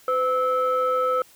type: tone pair together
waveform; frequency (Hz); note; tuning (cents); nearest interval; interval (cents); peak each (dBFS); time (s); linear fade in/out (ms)
sine; 508.4 / 1305; C5 / E6; -50 / -18; octave + major third; 1632; -21; 0.08-1.22; 2
effects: tanh soft clip ceiling -14 dBFS + white hiss -53 dBFS RMS until 1.35 s